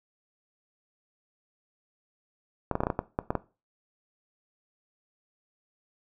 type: clicks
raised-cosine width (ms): 1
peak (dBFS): -12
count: 10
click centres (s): 2.713 / 2.754 / 2.805 / 2.835 / 2.869 / 2.902 / 2.991 / 3.189 / 3.305 / 3.353
effects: noise-tail reverb RT60 0.3 s tail -17 dB re dry